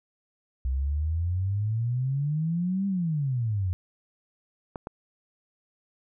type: exponential two-way sweep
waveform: sine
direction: up then down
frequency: 63 to 200 to 87.5 Hz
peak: -24 dBFS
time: 0.65-3.73 s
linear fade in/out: 0 ms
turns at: 2.87 s
type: clicks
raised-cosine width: 1 ms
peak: -20 dBFS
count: 2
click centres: 4.758 / 4.871 s
effects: none